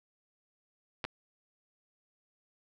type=clicks; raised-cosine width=0.3 ms; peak=-19 dBFS; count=2; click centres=1.042 / 1.05 s; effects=none